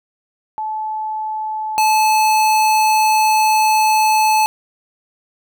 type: tone pair in turn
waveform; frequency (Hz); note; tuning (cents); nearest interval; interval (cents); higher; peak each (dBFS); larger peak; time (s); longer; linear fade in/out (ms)
sine / square; 866 / 866; A5 / A5; -28 / -28; unison; 0; neither; -20 / -12; second; 0.58-1.78 / 1.78-4.46; second; 0
effects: none